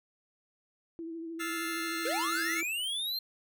sine tone with vibrato, 329.6 Hz, E4, in tune, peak -37 dBFS, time 0.99-2.63 s, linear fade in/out 0 ms, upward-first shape sine, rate 13 Hz, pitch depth 33 cents each way
sawtooth chord, F major seventh, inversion third, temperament just, 1309.6 / 1396.9 / 1746.1 / 2095 Hz, E6 / F6 / A6 / C7, -12 / 0 / -14 / +2 cents, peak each -36 dBFS, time 1.39-2.62 s, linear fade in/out 20 ms
square linear sweep, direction up, 431.7 to 4215 Hz, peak -32 dBFS, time 2.05-3.19 s, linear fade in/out 5 ms
effects none

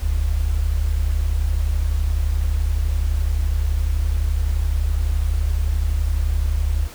sine tone pair together, 42.04 / 73.8 Hz, E1 / D2, +35 / +9 cents, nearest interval minor seventh, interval 974 cents, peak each -20 / -19 dBFS, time 0-6.89 s, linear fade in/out 50 ms, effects pink hiss -40 dBFS RMS until 6.94 s

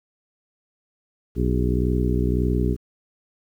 harmonic tone with a mistuned harmonic, 61.74 Hz, B1, in tune, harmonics 1 / 2 / 3 / 4 / 5 / 6 / 7, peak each -22 / -25 / -27 / -28 / -29 / -30 / -30 dBFS, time 1.35-2.77 s, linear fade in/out 50 ms, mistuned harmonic 7, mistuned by -72 cents, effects 9-bit

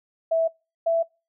sine tone pair in turn, 655 / 663.8 Hz, E5 / E5, -11 / +12 cents, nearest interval unison, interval 23 cents, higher second, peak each -18 dBFS, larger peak neither, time 0.31-0.48 / 0.86-1.03 s, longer neither, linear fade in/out 10 ms, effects noise-tail reverb RT60 0.3 s tail -26 dB re dry

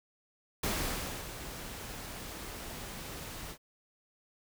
pink noise with ADSR envelope, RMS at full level -32 dBFS, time 0.63-3.58 s, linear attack 6 ms, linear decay 610 ms, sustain -11 dB, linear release 78 ms, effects none

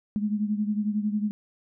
sine beating tone pair, 207.7 / 218.7 Hz, G#3 / A3, 0 / -10 cents, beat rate 11 Hz, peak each -25 / -30 dBFS, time 0.16-1.31 s, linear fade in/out 0 ms, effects none

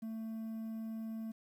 triangle tone with quantisation, 222.7 Hz, A3, 21 cents sharp, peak -37 dBFS, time 0.02-1.32 s, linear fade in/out 10 ms, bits 11, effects none

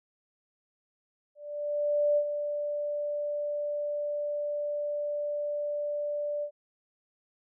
sine tone with ADSR envelope, 587.3 Hz, D5, in tune, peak -21 dBFS, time 1.35-6.51 s, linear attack 820 ms, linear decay 69 ms, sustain -8 dB, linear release 80 ms, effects none

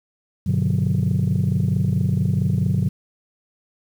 sine chord, G major seventh, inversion none, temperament just, 98 / 122.5 / 147 / 183.75 Hz, G2 / B2 / D3 / F#3, 0 / -14 / +2 / -12 cents, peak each -21 dBFS, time 0.46-2.89 s, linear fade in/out 10 ms, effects tanh soft clip ceiling -12 dBFS + 8-bit

